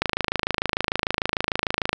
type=click train; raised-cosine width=0.3 ms; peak=-5 dBFS; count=52; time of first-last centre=0.02-1.93 s; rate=26.7 Hz; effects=none